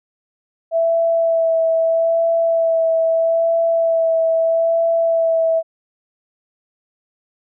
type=tone with vibrato; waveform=sine; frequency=659.3 Hz; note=E5; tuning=in tune; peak=-13 dBFS; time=0.71-5.63 s; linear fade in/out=50 ms; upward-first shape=sine; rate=0.78 Hz; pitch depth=16 cents each way; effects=none